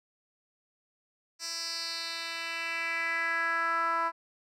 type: tone with band-pass filter sweep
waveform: 10% pulse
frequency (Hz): 332.3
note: E4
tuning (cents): +14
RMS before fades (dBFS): -32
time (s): 1.39-4.12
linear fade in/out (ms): 50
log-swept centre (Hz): 6000 to 1100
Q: 3.2
effects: none